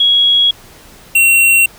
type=tone pair in turn; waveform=sine / square; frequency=3322 / 2733 Hz; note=G#7 / F7; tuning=0 / -38 cents; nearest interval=minor third; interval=338 cents; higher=first; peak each=-7 dBFS; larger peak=neither; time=0-0.51 / 1.15-1.66 s; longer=neither; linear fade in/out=5 ms; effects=pink hiss -40 dBFS RMS until 1.78 s